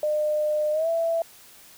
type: tone with pitch glide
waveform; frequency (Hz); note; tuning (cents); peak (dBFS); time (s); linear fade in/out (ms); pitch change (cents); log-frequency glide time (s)
sine; 605 to 663.6; D#5 to E5; -49 to +11; -21; 0.03-1.22; 2; +160; 0.72-0.88
effects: white hiss -50 dBFS RMS until 1.77 s